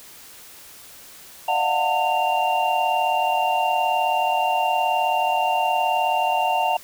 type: tone cluster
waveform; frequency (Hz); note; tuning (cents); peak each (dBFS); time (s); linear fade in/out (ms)
sine; 601 / 696 / 735 / 898 / 2780; D5 / F5 / F#5 / A5 / F7; +40 / -6 / -12 / +35 / -9; -29 / -28 / -22 / -22 / -28; 1.48-6.77; 5
effects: white hiss -44 dBFS RMS until 6.83 s